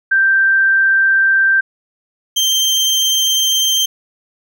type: tone pair in turn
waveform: sine / 30% pulse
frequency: 1569 / 3146 Hz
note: G6 / G7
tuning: +1 / +6 cents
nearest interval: octave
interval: 1205 cents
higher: second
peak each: -9 dBFS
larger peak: neither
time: 0.11-1.61 / 2.36-3.86 s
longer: neither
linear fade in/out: 10 ms
effects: none